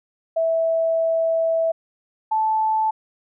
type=tone pair in turn; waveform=sine; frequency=655 / 874.3 Hz; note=E5 / A5; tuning=-11 / -11 cents; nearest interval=perfect fourth; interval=500 cents; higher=second; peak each=-17 dBFS; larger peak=neither; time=0.36-1.72 / 2.31-2.91 s; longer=first; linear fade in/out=10 ms; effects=none